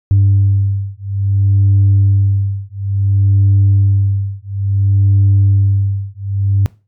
sine beating tone pair, 98.6 / 99.18 Hz, G2 / G2, +11 / +21 cents, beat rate 0.58 Hz, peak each -11 dBFS, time 0.11-6.66 s, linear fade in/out 0 ms, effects noise-tail reverb RT60 0.3 s tail -21 dB re dry + tanh soft clip ceiling -4 dBFS

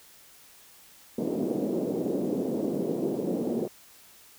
pink band-pass noise, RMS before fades -29 dBFS, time 1.18-3.68 s, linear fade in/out 5 ms, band 210 to 480 Hz, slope 24 dB/octave, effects white hiss -54 dBFS RMS until 4.38 s

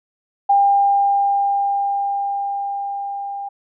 sine tone with level ramp, 800 Hz, G5, 35 cents sharp, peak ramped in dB -10 to -25 dBFS, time 0.49-3.49 s, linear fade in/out 10 ms, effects none

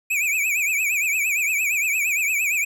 square tone with vibrato, 2423 Hz, D#7, 47 cents flat, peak -20 dBFS, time 0.1-2.65 s, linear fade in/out 10 ms, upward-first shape triangle, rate 8.7 Hz, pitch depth 160 cents each way, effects none

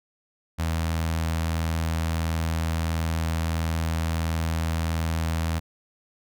sawtooth tone with notch filter, 81.5 Hz, E2, 19 cents flat, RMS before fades -26 dBFS, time 0.58-5.6 s, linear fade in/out 20 ms, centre 380 Hz, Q 1.4, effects none

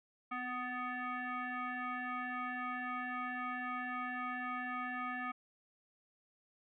sine tone with frequency modulation, 250.9 Hz, B3, 28 cents sharp, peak -37 dBFS, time 0.31-5.32 s, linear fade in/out 10 ms, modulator 498 Hz, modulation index 3.8, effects none

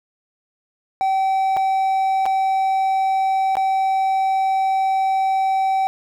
triangle tone with dropouts, 769 Hz, G5, 33 cents flat, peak -14 dBFS, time 1.01-5.87 s, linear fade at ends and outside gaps 0 ms, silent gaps 1.566-1.57 / 2.256-2.262 / 3.554-3.569 s, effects none

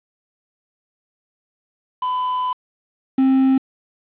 triangle tone pair in turn, 1005 / 264.9 Hz, B5 / C4, +30 / +22 cents, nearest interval octave + major seventh, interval 2308 cents, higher first, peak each -17 / -10 dBFS, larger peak second, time 2.02-2.53 / 3.18-3.58 s, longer first, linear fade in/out 5 ms, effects resampled to 8000 Hz + 7-bit

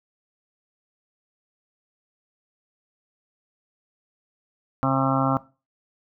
harmonic tone, 134 Hz, C3, 42 cents sharp, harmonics 1 / 2 / 4 / 5 / 6 / 7 / 8 / 9 / 10, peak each -25 / -24 / -30 / -30 / -29 / -33 / -29 / -30 / -29 dBFS, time 4.83-5.37 s, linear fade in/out 0 ms, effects noise-tail reverb RT60 0.3 s tail -18 dB re dry

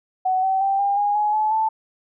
sine tone with pitch steps, 748 / 765.5 / 783.4 / 801.7 / 820.4 / 839.6 / 859.2 / 879.3 Hz, F#5 / G5 / G5 / G5 / G#5 / G#5 / A5 / A5, +19 / -41 / -1 / +39 / -21 / +19 / -41 / -1 cents, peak -17 dBFS, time 0.25-1.69 s, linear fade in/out 10 ms, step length 180 ms, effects none

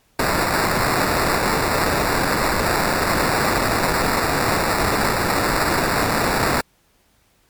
blue noise with sample-and-hold, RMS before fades -19 dBFS, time 0.19-6.61 s, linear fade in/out 5 ms, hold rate 3150 Hz, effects pink hiss -60 dBFS RMS until 7.49 s + MP3 96 kbps

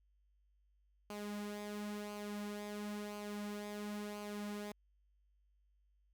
sawtooth tone with flanger, 207.3 Hz, G#3, 3 cents flat, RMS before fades -44 dBFS, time 1.1-4.72 s, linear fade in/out 2 ms, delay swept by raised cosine 0.54 to 4.14 ms, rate 0.97 Hz, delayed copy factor -0.55, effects added 50 Hz sine -70 dBFS peak until 6.13 s

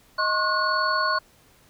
sine tone cluster, 625 / 1072 / 1113 / 1456 / 4421 Hz, D#5 / C6 / C#6 / F#6 / C#8, +8 / +42 / +7 / -28 / -5 cents, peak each -30 / -24 / -32 / -25 / -29 dBFS, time 0.18-1.19 s, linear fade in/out 10 ms, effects pink hiss -57 dBFS RMS until 1.69 s

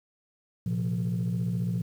sine chord, Bb suspended second, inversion none, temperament just, 116.54 / 131.11 / 174.81 Hz, Bb2 / C3 / F3, 0 / +4 / +2 cents, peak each -28 / -33 / -27 dBFS, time 0.66-1.82 s, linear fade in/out 5 ms, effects tanh soft clip ceiling -22 dBFS + 9-bit

